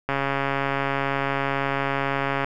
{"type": "click train", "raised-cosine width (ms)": 0.5, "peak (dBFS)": -9, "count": 326, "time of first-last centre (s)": [0.09, 2.445], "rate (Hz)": 138, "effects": []}